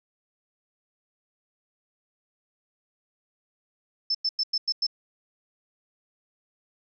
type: tone bursts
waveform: sine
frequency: 5274 Hz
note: E8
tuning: in tune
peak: -22 dBFS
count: 6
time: 4.1-4.867 s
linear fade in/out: 5 ms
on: 47 ms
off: 97 ms
effects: none